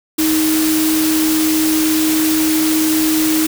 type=tone in noise; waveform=sine; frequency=314.1 Hz; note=D#4; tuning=16 cents sharp; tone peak=-13 dBFS; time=0.18-3.47 s; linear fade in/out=10 ms; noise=white; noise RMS=-20 dBFS; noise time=0.18-3.47 s; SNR=+4 dB; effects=none